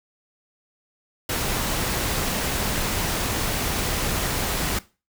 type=noise; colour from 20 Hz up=pink; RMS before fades=-25 dBFS; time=1.29-4.79 s; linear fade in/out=5 ms; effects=noise-tail reverb RT60 0.3 s tail -18 dB re dry